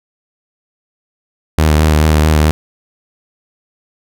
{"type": "tone with vibrato", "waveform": "sawtooth", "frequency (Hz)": 77.1, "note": "D#2", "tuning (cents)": -15, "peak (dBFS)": -4, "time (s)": [1.58, 2.51], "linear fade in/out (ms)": 0, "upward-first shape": "sine", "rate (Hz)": 4.6, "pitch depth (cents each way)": 29, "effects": []}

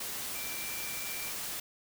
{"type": "tone in noise", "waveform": "sine", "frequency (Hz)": 2349, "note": "D7", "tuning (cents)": 0, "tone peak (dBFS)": -43, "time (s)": [0.35, 1.3], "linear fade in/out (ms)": 5, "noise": "white", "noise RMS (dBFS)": -38, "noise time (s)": [0, 1.6], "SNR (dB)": -8, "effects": []}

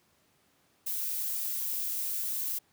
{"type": "noise", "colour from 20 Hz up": "violet", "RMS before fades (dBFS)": -33, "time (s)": [0.86, 2.59], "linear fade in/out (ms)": 10, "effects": ["pink hiss -68 dBFS RMS until 2.72 s", "high-pass 100 Hz 12 dB/octave"]}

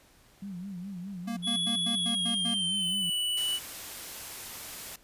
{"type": "tone with vibrato", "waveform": "sine", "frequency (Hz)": 187.1, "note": "F#3", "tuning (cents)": 20, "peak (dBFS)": -36, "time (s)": [0.42, 3.1], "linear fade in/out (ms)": 5, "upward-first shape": "sine", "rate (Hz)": 4.8, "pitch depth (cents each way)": 130}
{"type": "tone bursts", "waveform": "square", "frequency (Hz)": 233.1, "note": "A#3", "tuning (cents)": 0, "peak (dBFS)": -33, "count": 7, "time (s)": [1.27, 2.546], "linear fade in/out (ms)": 10, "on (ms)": 100, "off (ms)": 96}
{"type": "tone with pitch glide", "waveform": "square", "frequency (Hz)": [3383, 2962], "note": ["G#7", "F#7"], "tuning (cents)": [31, 1], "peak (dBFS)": -28, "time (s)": [1.42, 3.6], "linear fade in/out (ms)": 50, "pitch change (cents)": -230, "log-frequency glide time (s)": [1.95, 3.1]}
{"type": "noise", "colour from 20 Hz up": "white", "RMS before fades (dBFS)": -41, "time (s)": [3.37, 4.96], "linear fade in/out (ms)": 5}
{"effects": ["pink hiss -60 dBFS RMS until 5.03 s", "resampled to 32000 Hz"]}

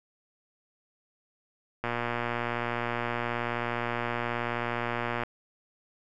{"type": "click train", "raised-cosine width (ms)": 0.5, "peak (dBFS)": -15, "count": 405, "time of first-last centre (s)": [1.84, 5.235], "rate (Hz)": 119, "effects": []}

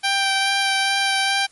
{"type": "tone with vibrato", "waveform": "10% pulse", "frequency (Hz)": 784, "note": "G5", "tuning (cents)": 0, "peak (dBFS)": -9, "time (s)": [0.03, 1.47], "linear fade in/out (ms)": 20, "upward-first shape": "sine", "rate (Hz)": 2.4, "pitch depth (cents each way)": 12, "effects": ["white hiss -54 dBFS RMS until 1.51 s", "MP3 48 kbps"]}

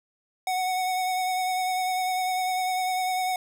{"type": "tone with vibrato", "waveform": "square", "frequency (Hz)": 740, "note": "F#5", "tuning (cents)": 0, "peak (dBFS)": -25, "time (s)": [0.47, 3.36], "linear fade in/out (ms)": 2, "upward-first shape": "triangle", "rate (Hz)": 10, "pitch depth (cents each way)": 25, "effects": []}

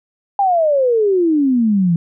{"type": "exponential sweep", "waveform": "sine", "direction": "down", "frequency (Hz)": [816, 163.3], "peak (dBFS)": -11, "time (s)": [0.39, 1.96], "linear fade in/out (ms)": 2, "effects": []}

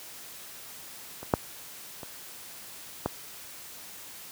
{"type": "clicks", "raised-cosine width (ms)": 1, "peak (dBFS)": [-25, -6, -25, -12], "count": 4, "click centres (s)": [1.23, 1.338, 2.032, 3.06], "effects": ["white hiss -45 dBFS RMS until 4.31 s", "high-pass 60 Hz 12 dB/octave"]}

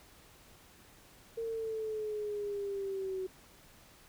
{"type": "linear sweep", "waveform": "sine", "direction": "down", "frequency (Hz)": [458.5, 373], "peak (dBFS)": -34, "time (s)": [1.37, 3.27], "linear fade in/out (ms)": 10, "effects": ["pink hiss -59 dBFS RMS until 4.08 s"]}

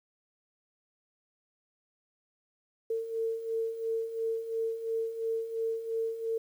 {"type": "beating tone pair", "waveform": "sine", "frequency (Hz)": [449.9, 452.8], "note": ["A4", "A4"], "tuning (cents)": [39, 50], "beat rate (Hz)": 2.9, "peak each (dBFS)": [-37, -31], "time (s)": [2.9, 6.38], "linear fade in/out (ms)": 5, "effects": ["10-bit"]}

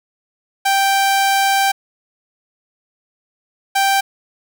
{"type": "tone pair in turn", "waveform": "sawtooth", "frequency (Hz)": [784, 784], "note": ["G5", "G5"], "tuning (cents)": [0, 0], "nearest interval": "unison", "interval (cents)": 0, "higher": "neither", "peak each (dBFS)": -9, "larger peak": "neither", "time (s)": [[0.65, 1.72], [3.75, 4.01]], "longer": "first", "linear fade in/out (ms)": 10, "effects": []}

